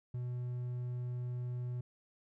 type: tone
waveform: triangle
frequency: 123.3 Hz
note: B2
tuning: 2 cents flat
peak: -34 dBFS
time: 0.14-1.81 s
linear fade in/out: 5 ms
effects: none